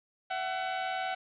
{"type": "tone pair together", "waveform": "sawtooth", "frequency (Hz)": [671.3, 751], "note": ["E5", "F#5"], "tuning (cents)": [31, 26], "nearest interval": "major second", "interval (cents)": 195, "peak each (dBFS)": [-35, -28], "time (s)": [0.3, 1.15], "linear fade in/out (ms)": 10, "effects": ["resampled to 8000 Hz", "9-bit"]}